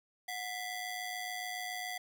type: ring-modulated tone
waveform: sawtooth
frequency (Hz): 1353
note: E6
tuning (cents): +45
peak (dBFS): -31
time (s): 0.28-1.98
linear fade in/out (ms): 5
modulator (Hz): 623
effects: none